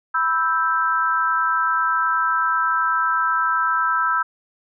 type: chord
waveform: sine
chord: E minor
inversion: second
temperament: equal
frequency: 987.8 / 1318.5 / 1568 Hz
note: B5 / E6 / G6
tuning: 0 / 0 / 0 cents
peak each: -24 / -19 / -23 dBFS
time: 0.14-4.23 s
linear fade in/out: 10 ms
effects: none